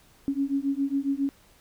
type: beating tone pair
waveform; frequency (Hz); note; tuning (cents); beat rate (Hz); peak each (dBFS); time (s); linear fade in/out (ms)
sine; 273.4 / 280.7; C#4 / C#4; -24 / +22; 7.3; -27; 0.28-1.29; 0
effects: pink hiss -58 dBFS RMS until 1.6 s